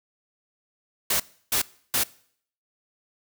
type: noise bursts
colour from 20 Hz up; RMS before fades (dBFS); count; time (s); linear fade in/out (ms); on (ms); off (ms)
white; -23; 3; 1.1-2.037; 5; 99; 320
effects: noise-tail reverb RT60 0.6 s tail -22 dB re dry